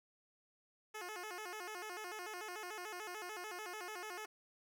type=tone with vibrato; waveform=10% pulse; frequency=392 Hz; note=G4; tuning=in tune; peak=-36 dBFS; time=0.94-4.26 s; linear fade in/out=10 ms; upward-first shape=square; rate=6.8 Hz; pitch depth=160 cents each way; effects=none